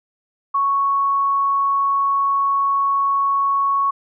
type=tone; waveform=sine; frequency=1108.7 Hz; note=C#6; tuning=in tune; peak=-15 dBFS; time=0.54-3.91 s; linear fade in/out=10 ms; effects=none